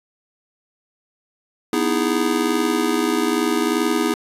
square chord, E major seventh, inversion second, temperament just, 247.2 / 309 / 329.6 / 412 Hz, B3 / D#4 / E4 / G#4, +2 / -12 / 0 / -14 cents, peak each -24 dBFS, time 1.73-4.14 s, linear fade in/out 2 ms, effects resampled to 32000 Hz

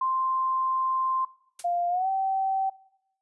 sine tone, 1046.5 Hz, C6, in tune, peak -23 dBFS, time 0.01-1.25 s, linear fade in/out 5 ms
blue noise with exponential decay, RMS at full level -31 dBFS, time 1.59-1.68 s, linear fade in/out 5 ms, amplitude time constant 19 ms
sine tone with pitch glide, 698.5 to 770.6 Hz, F5 to G5, 0 to -30 cents, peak -23 dBFS, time 1.64-2.7 s, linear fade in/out 10 ms, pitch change +170 cents, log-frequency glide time 1.89-2.08 s
effects noise-tail reverb RT60 0.8 s tail -21 dB re dry + resampled to 24000 Hz

